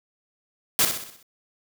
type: noise with echo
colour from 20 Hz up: white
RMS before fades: -19 dBFS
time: 0.79-0.85 s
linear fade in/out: 0 ms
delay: 63 ms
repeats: 6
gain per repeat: -6 dB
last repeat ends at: 1.228 s
effects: none